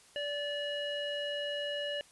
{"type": "tone with low-pass filter", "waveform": "square", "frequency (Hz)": 580, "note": "D5", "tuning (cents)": -22, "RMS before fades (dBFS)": -36, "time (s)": [0.16, 2.01], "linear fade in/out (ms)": 0, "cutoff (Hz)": 2700, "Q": 6.1, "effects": ["white hiss -60 dBFS RMS until 2.11 s", "resampled to 24000 Hz"]}